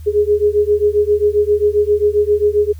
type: beating tone pair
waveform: sine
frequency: 412.4 / 419.9 Hz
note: G#4 / G#4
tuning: -12 / +19 cents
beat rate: 7.5 Hz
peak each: -14 dBFS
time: 0.06-2.73 s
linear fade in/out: 20 ms
effects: added 78 Hz sine -29 dBFS peak until 2.79 s + white hiss -52 dBFS RMS until 2.79 s